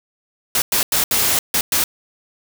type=noise bursts at uneven times; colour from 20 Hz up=white; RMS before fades=-17 dBFS; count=6; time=0.55-0.62 / 0.72-0.83 / 0.92-1.04 / 1.11-1.39 / 1.54-1.61 / 1.72-1.84 s; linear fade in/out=2 ms; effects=none